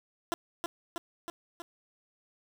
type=tone with echo; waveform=15% pulse; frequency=341 Hz; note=F4; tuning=41 cents flat; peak=-22 dBFS; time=0.32-0.34 s; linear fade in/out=0 ms; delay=320 ms; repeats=4; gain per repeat=-3 dB; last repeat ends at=1.62 s; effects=none